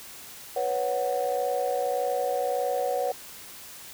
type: chord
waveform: sine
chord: B suspended second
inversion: none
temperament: just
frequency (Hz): 493.9 / 555.6 / 740.8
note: B4 / C#5 / F#5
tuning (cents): 0 / +4 / +2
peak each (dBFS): -28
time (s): 0.56-3.12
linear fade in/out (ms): 5
effects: tanh soft clip ceiling -17 dBFS + white hiss -44 dBFS RMS until 3.93 s